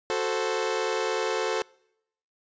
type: chord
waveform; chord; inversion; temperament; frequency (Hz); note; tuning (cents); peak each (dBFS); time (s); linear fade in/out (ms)
sawtooth; F# diminished; none; equal; 370 / 440 / 523.3; F#4 / A4 / C5; 0 / 0 / 0; -27 / -24 / -27; 0.1-1.62; 0
effects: noise-tail reverb RT60 0.8 s tail -26 dB re dry + resampled to 16000 Hz